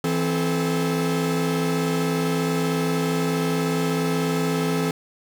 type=tone cluster; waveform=45% pulse; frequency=165.4 / 262.1 / 431.6 Hz; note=E3 / C4 / A4; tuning=+6 / +3 / -33 cents; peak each=-24 / -26 / -26 dBFS; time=0.04-4.91 s; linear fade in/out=2 ms; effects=none